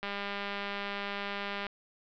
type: click train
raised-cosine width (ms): 0.3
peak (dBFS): -20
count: 330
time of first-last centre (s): 0.03-1.667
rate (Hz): 201
effects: low-pass 4000 Hz 12 dB/octave